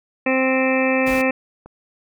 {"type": "harmonic tone", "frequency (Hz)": 261.6, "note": "C4", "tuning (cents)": 0, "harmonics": [1, 2, 3, 4, 5, 7, 8, 9, 10], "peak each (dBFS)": [-20, -20, -28, -30, -33, -26, -32, -26, -26], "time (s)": [0.26, 1.31], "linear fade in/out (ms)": 5}
{"type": "noise", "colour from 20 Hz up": "pink", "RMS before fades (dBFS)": -32, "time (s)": [1.06, 1.22], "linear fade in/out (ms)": 10}
{"type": "clicks", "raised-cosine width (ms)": 1, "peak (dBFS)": -26, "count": 2, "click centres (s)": [1.297, 1.66]}
{"effects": []}